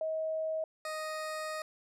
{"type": "tone pair in turn", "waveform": ["sine", "20% pulse"], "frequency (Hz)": [635, 623], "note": ["D#5", "D#5"], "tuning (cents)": [35, 2], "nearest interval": "unison", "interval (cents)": 33, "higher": "first", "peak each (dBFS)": [-31, -31], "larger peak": "neither", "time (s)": [[0.01, 0.64], [0.85, 1.62]], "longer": "second", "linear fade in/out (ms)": 2, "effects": ["low-pass 12000 Hz 12 dB/octave"]}